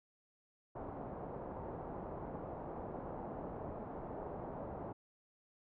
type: low-pass noise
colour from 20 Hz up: white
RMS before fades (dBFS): -45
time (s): 0.75-4.93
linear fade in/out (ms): 10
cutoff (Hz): 840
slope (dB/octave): 24
effects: none